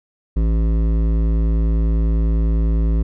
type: tone with hard clipping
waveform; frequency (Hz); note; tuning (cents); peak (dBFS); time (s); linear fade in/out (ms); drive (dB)
sine; 55; A1; 0; -16; 0.36-3.03; 10; 13
effects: none